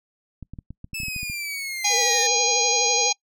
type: clicks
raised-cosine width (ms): 5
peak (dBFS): -24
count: 12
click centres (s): 0.427 / 0.536 / 0.588 / 0.706 / 0.844 / 0.933 / 1.002 / 1.033 / 1.083 / 1.163 / 1.231 / 1.299
type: linear sweep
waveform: sawtooth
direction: down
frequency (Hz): 2637 to 1800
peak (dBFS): -25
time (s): 0.94-2.27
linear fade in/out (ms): 5
type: harmonic tone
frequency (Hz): 814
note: G#5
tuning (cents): -35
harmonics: 1 / 3 / 4 / 5 / 6 / 7 / 8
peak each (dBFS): -26 / -26 / -32 / -26 / -29 / -30 / -22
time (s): 1.84-3.13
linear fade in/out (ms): 10
type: tone with vibrato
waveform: sine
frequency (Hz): 479.7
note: A#4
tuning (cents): +50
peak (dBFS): -27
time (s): 1.89-3.12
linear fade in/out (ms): 50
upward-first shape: sine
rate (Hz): 12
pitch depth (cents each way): 85
effects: noise-tail reverb RT60 0.1 s tail -25 dB re dry